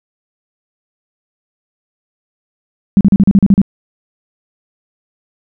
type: tone bursts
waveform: sine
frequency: 197.6 Hz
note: G3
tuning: 14 cents sharp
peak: -3 dBFS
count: 9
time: 2.97-3.616 s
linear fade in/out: 0 ms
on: 38 ms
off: 38 ms
effects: none